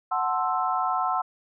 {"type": "chord", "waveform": "sine", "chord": "F# half-diminished seventh", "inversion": "none", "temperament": "equal", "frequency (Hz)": [740, 880, 1046.5, 1318.5], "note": ["F#5", "A5", "C6", "E6"], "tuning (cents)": [0, 0, 0, 0], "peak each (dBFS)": [-27, -31, -28, -28], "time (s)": [0.11, 1.22], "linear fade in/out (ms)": 10, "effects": []}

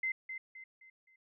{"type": "tone with echo", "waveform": "sine", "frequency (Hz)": 2069, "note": "C7", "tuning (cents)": -20, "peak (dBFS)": -31, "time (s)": [0.03, 0.12], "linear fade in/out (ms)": 5, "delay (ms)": 260, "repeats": 4, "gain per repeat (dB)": -8, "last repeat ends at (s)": 1.16, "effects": []}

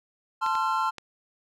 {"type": "chord", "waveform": "triangle", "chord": "F major", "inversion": "first", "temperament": "equal with one note detuned", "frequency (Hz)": [880, 1046.5, 1365], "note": ["A5", "C6", "F6"], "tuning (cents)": [0, 0, -40], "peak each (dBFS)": -26, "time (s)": [0.41, 0.91], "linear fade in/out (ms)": 20}
{"type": "clicks", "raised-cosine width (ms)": 0.2, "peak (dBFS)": -21, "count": 3, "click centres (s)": [0.463, 0.553, 0.983]}
{"effects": []}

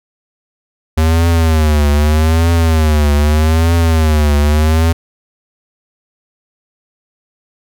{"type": "tone with vibrato", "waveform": "square", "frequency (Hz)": 78.3, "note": "D#2", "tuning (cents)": 11, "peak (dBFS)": -9, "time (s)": [0.97, 4.93], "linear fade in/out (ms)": 10, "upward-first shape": "triangle", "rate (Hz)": 0.81, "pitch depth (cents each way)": 140, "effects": []}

